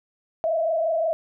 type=tone with frequency modulation; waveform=sine; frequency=653 Hz; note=E5; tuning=17 cents flat; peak=-20 dBFS; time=0.44-1.13 s; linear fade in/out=0 ms; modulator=25.6 Hz; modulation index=1.1; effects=none